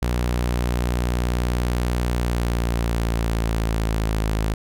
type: tone with pitch glide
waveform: sawtooth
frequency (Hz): 60.4 to 53.81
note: B1 to A1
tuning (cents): -38 to -38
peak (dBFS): -16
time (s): 0.02-4.54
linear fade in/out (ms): 5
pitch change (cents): -200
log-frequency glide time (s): 2.03-4.25
effects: none